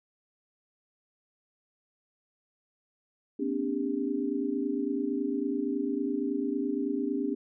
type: tone cluster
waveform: sine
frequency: 238.7 / 262.3 / 291.3 / 399.9 Hz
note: A#3 / C4 / D4 / G4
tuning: +41 / +4 / -14 / +35 cents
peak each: -37 / -32 / -31 / -34 dBFS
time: 3.39-7.35 s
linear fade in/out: 10 ms
effects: none